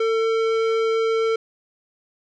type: tone with tanh clipping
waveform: sine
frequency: 449.3 Hz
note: A4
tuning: 36 cents sharp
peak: -20 dBFS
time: 0-1.36 s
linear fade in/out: 5 ms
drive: 16 dB
effects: none